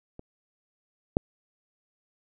clicks, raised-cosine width 2 ms, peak -28 / -8 dBFS, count 2, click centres 0.194 / 1.169 s, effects none

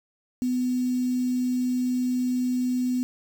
sine tone with quantisation, 250.5 Hz, B3, 25 cents sharp, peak -22 dBFS, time 0.42-3.03 s, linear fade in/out 0 ms, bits 7, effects none

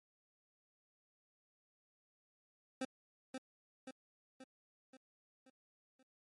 25% pulse tone with echo, 261.6 Hz, C4, in tune, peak -33 dBFS, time 2.81-2.85 s, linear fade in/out 5 ms, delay 530 ms, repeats 6, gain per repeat -5 dB, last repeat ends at 6.03 s, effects MP3 48 kbps

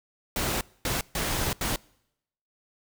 pink noise bursts at uneven times, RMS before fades -28 dBFS, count 4, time 0.36-0.61 / 0.85-1.01 / 1.15-1.53 / 1.61-1.76 s, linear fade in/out 2 ms, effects noise-tail reverb RT60 0.8 s tail -25 dB re dry

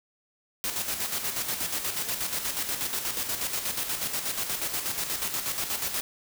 white noise with tremolo, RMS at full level -29 dBFS, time 0.64-6.01 s, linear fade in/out 0 ms, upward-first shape square, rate 8.3 Hz, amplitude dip 50%, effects none

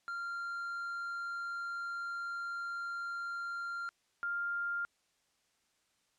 triangle / sine tone pair in turn, 1388 / 1398.5 Hz, F6 / F6, -11 / +2 cents, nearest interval unison, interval 13 cents, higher second, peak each -35 / -33 dBFS, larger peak second, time 0.08-3.89 / 4.23-4.85 s, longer first, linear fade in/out 0 ms, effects white hiss -75 dBFS RMS until 6.18 s + low-pass 8000 Hz 12 dB/octave

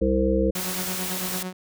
harmonic tone, 65.3 Hz, C2, 3 cents flat, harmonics 1 / 3 / 5 / 7 / 8, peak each -25 / -25 / -25 / -25 / -25 dBFS, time 0.01-0.51 s, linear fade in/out 10 ms
sawtooth tone with tremolo, 184.1 Hz, F#3, 8 cents flat, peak -24 dBFS, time 0.55-1.53 s, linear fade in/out 5 ms, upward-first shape triangle, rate 9 Hz, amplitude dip 75%
white noise, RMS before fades -30 dBFS, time 0.55-1.43 s, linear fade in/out 5 ms
effects none

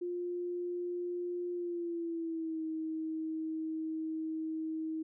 sine tone with pitch glide, 352.7 to 317.9 Hz, F4 to D#4, +17 to +37 cents, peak -34 dBFS, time 0.01-5.03 s, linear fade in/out 10 ms, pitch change -180 cents, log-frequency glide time 1.53-2.63 s, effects none

